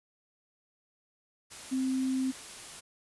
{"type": "tone in noise", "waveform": "sine", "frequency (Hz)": 261.6, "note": "C4", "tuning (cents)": 0, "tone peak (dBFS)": -27, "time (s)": [1.71, 2.32], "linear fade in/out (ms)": 20, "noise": "white", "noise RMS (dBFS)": -45, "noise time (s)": [1.5, 2.81], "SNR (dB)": 15, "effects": ["resampled to 24000 Hz"]}